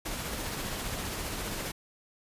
pink noise with tremolo, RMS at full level -34 dBFS, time 0.05-1.72 s, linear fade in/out 10 ms, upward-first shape triangle, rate 15 Hz, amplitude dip 30%, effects resampled to 32000 Hz

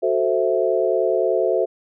sine chord, F# half-diminished seventh, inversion none, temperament equal, 370 / 440 / 523.3 / 659.3 Hz, F#4 / A4 / C5 / E5, 0 / 0 / 0 / 0 cents, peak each -22 dBFS, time 0.02-1.66 s, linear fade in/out 20 ms, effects none

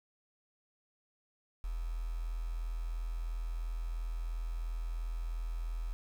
sine tone with quantisation, 41.47 Hz, E1, 11 cents sharp, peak -34 dBFS, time 1.64-5.93 s, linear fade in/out 0 ms, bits 9, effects none

